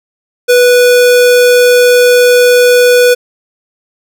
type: tone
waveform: square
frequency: 491.7 Hz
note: B4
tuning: 8 cents flat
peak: -4 dBFS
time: 0.48-3.15 s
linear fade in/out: 20 ms
effects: none